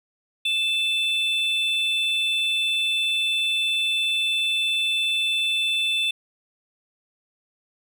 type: tone pair together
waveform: triangle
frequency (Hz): 2637 / 3520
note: E7 / A7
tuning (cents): 0 / 0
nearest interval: perfect fourth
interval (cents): 500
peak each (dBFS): -23 / -21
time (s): 0.45-6.11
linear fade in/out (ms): 5
effects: none